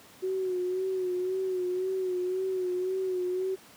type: tone with vibrato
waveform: sine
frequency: 370 Hz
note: F#4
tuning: in tune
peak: -27 dBFS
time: 0.22-3.56 s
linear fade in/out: 20 ms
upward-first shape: sine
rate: 1.9 Hz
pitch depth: 45 cents each way
effects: pink hiss -53 dBFS RMS until 3.76 s + high-pass 150 Hz 12 dB/octave